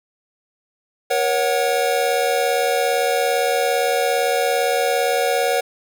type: chord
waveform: square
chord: F# major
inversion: first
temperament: equal with one note detuned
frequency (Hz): 476.8 / 554.4 / 740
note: A#4 / C#5 / F#5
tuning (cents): +39 / 0 / 0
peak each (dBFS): -22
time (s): 1.1-5.61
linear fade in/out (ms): 10
effects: none